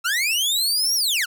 sawtooth linear two-way sweep, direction up then down, 1300 to 5750 to 1300 Hz, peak -16 dBFS, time 0.04-1.26 s, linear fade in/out 20 ms, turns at 0.95 s, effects none

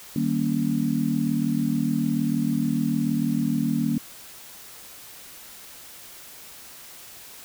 sine chord, Eb dominant seventh, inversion none, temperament just, 155.56 / 194.45 / 233.3 / 280 Hz, Eb3 / G3 / Bb3 / Db4, 0 / -14 / +2 / +18 cents, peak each -28 / -29 / -24 / -27 dBFS, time 0.16-3.98 s, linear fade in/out 2 ms, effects white hiss -44 dBFS RMS until 7.44 s

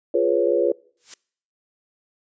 sine chord, C# dominant seventh, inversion first, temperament equal, 349.2 / 415.3 / 493.9 / 554.4 Hz, E#4 / G#4 / B4 / C#5, 0 / 0 / 0 / 0 cents, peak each -22 / -23 / -21 / -22 dBFS, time 0.14-0.72 s, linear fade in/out 5 ms
blue noise with exponential growth, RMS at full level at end -30 dBFS, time 0.97-1.14 s, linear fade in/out 2 ms, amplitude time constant 36 ms
effects noise-tail reverb RT60 0.6 s tail -25 dB re dry + resampled to 16000 Hz

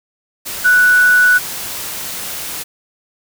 sine tone in noise, 1480 Hz, F#6, in tune, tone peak -7 dBFS, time 0.64-1.39 s, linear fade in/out 20 ms, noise white, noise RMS -25 dBFS, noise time 0.45-2.64 s, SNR +15 dB, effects none

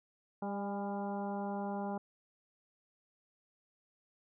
harmonic tone with a mistuned harmonic, 200 Hz, G3, 35 cents sharp, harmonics 1 / 2 / 3 / 4 / 5 / 6 / 7, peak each -38 / -44 / -44 / -41 / -48 / -56 / -54 dBFS, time 0.42-1.98 s, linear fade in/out 5 ms, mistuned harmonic 4, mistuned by +23 cents, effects none

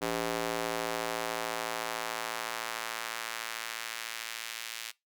square tone with high-pass filter sweep, 56.9 Hz, A#1, 41 cents flat, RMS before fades -36 dBFS, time 0.01-4.92 s, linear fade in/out 20 ms, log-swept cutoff 360 to 2600 Hz, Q 0.89, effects noise-tail reverb RT60 0.2 s tail -22 dB re dry

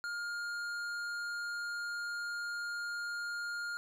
triangle tone with tanh clipping, 1413 Hz, F6, 20 cents sharp, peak -38 dBFS, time 0.04-3.77 s, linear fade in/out 0 ms, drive 16 dB, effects none

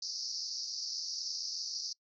white band-pass noise, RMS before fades -39 dBFS, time 0.02-1.93 s, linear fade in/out 5 ms, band 4500 to 5800 Hz, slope 96 dB/octave, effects noise-tail reverb RT60 0.1 s tail -25 dB re dry

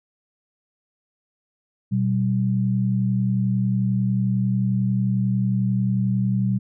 sine tone pair together, 121.34 / 192.5 Hz, B2 / G3, -30 / -31 cents, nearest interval minor sixth, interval 799 cents, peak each -21 / -21 dBFS, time 1.91-6.59 s, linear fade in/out 20 ms, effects none

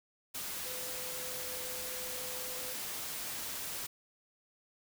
sine tone in noise, 506 Hz, B4, 42 cents sharp, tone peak -47 dBFS, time 0.65-2.74 s, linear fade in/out 10 ms, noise white, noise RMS -40 dBFS, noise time 0.34-3.87 s, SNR -10 dB, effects none

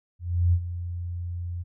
sine tone with ADSR envelope, 87.31 Hz, F2, in tune, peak -16 dBFS, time 0.19-1.64 s, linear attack 340 ms, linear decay 65 ms, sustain -13 dB, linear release 26 ms, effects none

